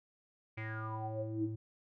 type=tone with low-pass filter sweep; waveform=square; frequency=110 Hz; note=A2; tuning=in tune; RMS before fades=-39 dBFS; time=0.57-1.56 s; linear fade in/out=10 ms; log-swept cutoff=2300 to 240 Hz; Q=9.8; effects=none